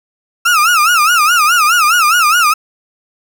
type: tone with vibrato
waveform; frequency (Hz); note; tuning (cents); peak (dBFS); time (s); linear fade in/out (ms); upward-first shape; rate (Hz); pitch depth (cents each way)
35% pulse; 1318.5; E6; 0; -6; 0.45-2.54; 10; sine; 4.8; 170
effects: none